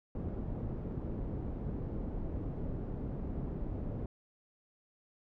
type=low-pass noise; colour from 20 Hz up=pink; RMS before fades=-38 dBFS; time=0.15-4.06 s; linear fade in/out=2 ms; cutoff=380 Hz; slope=12 dB/octave; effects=none